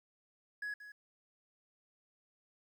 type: tone with echo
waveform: triangle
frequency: 1678 Hz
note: G#6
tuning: 17 cents sharp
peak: -35 dBFS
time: 0.62-0.74 s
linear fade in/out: 5 ms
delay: 180 ms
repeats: 1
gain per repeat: -12 dB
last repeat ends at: 0.92 s
effects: tanh soft clip ceiling -31 dBFS + 12-bit